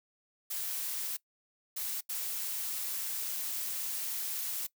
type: noise bursts at uneven times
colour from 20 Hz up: blue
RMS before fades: -36 dBFS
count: 3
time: 0.5-1.17 / 1.76-2.01 / 2.09-4.67 s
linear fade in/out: 10 ms
effects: noise-tail reverb RT60 0.1 s tail -21 dB re dry